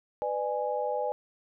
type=chord; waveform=sine; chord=G# diminished; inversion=first; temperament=just; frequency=498.4 / 598 / 830.6 Hz; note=B4 / D5 / G#5; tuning=+16 / +31 / 0 cents; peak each=-32 dBFS; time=0.22-1.12 s; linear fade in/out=0 ms; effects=none